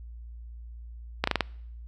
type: slowing click train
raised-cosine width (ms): 0.3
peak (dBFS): -7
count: 5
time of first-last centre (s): 1.24-1.407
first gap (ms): 34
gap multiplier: 1.14
effects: noise-tail reverb RT60 0.7 s tail -25 dB re dry + added 58 Hz sine -40 dBFS peak until 1.87 s